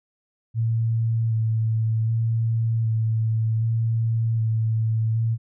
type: tone with vibrato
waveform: sine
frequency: 112.6 Hz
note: A2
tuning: 40 cents sharp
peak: -19 dBFS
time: 0.54-5.38 s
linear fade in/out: 50 ms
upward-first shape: square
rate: 0.65 Hz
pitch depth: 17 cents each way
effects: none